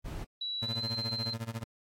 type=noise; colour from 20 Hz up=brown; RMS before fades=-38 dBFS; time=0.04-0.25 s; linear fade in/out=20 ms
type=tone with pitch glide; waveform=sine; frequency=3921 to 4111 Hz; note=B7 to C8; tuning=-13 to -31 cents; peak=-33 dBFS; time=0.41-1.34 s; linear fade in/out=5 ms; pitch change=+82 cents; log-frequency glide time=0.62-0.87 s
type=tone with tremolo; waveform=30% pulse; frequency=113.9 Hz; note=A#2; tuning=40 cents flat; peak=-30 dBFS; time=0.62-1.64 s; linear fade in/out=5 ms; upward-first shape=sine; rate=14 Hz; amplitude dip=90%
effects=AAC 48 kbps